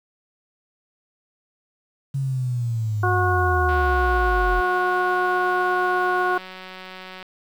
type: linear sweep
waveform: sine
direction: down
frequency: 138.59 to 41.43 Hz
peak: -21 dBFS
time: 2.14-4.61 s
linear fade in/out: 10 ms
type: harmonic tone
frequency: 363.7 Hz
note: F#4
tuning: 30 cents flat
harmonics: 1 / 2 / 3 / 4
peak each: -24 / -24 / -24 / -24 dBFS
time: 3.03-6.38 s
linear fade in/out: 5 ms
type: click train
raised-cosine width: 0.3 ms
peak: -22 dBFS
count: 659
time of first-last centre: 3.69-7.228 s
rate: 186 Hz
effects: 8-bit